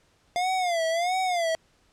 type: tone with vibrato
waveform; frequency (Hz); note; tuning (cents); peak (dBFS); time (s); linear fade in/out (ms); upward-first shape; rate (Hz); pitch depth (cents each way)
square; 699; F5; +1; -24; 0.36-1.55; 0; sine; 1.5; 130
effects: pink hiss -64 dBFS RMS until 1.92 s + low-pass 8000 Hz 12 dB/octave